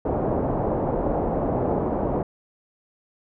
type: low-pass noise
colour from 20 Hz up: white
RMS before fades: -24 dBFS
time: 0.05-2.23 s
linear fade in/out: 5 ms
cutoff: 720 Hz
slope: 24 dB/octave
effects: none